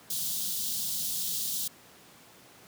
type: band-stop noise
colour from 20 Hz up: white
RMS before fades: -32 dBFS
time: 0.1-1.68 s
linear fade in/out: 5 ms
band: 230 to 3200 Hz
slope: 48 dB/octave
effects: pink hiss -54 dBFS RMS until 2.67 s + high-pass 150 Hz 12 dB/octave